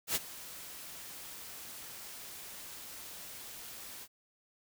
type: noise with ADSR envelope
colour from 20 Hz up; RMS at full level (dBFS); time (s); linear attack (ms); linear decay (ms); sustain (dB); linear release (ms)
white; -30; 0.07-4.08; 84; 30; -17; 54
effects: none